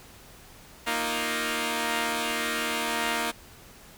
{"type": "chord", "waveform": "5% pulse", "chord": "Bb suspended fourth", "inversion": "none", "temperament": "equal", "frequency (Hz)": [233.1, 311.1, 349.2], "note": ["Bb3", "Eb4", "F4"], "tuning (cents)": [0, 0, 0], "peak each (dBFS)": [-18, -19, -24], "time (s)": [0.86, 3.32], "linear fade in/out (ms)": 20, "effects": ["pink hiss -50 dBFS RMS until 3.97 s"]}